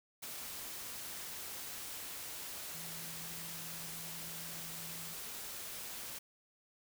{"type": "tone in noise", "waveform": "sine", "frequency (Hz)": 164.81, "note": "E3", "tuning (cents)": 0, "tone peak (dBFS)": -53, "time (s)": [2.74, 5.14], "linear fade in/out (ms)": 10, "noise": "white", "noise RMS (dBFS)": -45, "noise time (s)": [0.22, 6.19], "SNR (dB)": -11, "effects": []}